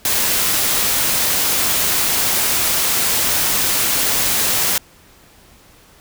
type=noise; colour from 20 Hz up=white; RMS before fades=-17 dBFS; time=0.05-4.78 s; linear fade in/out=2 ms; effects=pink hiss -48 dBFS RMS until 6 s